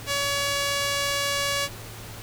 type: tone with band-pass filter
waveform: sawtooth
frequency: 565 Hz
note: C#5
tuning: 33 cents sharp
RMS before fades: -26 dBFS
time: 0.06-1.69 s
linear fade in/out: 50 ms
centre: 4500 Hz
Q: 0.53
effects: added 110 Hz sine -41 dBFS peak until 2.22 s + pink hiss -41 dBFS RMS until 2.22 s